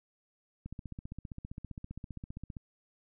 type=click train; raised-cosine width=5 ms; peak=-29 dBFS; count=30; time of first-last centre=0.66-2.568 s; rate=15.2 Hz; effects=none